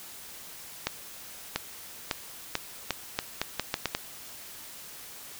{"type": "accelerating click train", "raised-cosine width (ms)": 0.2, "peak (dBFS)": -9, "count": 11, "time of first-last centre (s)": [0.87, 3.95], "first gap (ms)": 690, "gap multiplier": 0.8, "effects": ["white hiss -45 dBFS RMS until 5.39 s"]}